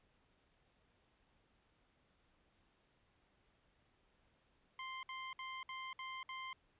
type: tone bursts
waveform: 20% pulse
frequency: 1046.5 Hz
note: C6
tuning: in tune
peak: -39 dBFS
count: 6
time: 4.79-6.53 s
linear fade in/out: 2 ms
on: 240 ms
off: 60 ms
effects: pink hiss -75 dBFS RMS until 6.79 s + resampled to 8000 Hz